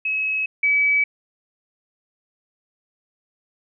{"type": "tone pair in turn", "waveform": "sine", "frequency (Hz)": [2567, 2287], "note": ["E7", "D7"], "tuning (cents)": [-47, -47], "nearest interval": "major second", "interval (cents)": 200, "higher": "first", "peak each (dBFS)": [-20, -15], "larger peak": "second", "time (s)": [[0.05, 0.46], [0.63, 1.04]], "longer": "neither", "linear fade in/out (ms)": 5, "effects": []}